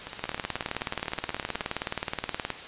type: two click trains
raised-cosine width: 0.3 ms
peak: -20 / -12 dBFS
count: 26 / 44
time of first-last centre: 0.07-1.613 / 0.24-2.503 s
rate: 16.2 / 19 Hz
effects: white hiss -40 dBFS RMS until 2.67 s + resampled to 8000 Hz